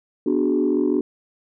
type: chord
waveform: sine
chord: G# half-diminished seventh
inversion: first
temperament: equal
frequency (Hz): 246.9 / 293.7 / 370 / 415.3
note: B3 / D4 / F#4 / G#4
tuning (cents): 0 / 0 / 0 / 0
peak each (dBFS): -23 / -20 / -21 / -25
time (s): 0.26-1.01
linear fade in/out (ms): 5
effects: tanh soft clip ceiling -10 dBFS